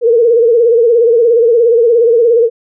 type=tone with vibrato; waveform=sine; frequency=466.2 Hz; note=A#4; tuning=in tune; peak=-5 dBFS; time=0.01-2.5 s; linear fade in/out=50 ms; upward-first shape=sine; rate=17 Hz; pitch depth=81 cents each way; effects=none